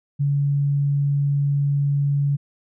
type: tone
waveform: sine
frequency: 142 Hz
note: C#3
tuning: 42 cents sharp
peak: -17 dBFS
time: 0.19-2.37 s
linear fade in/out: 20 ms
effects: none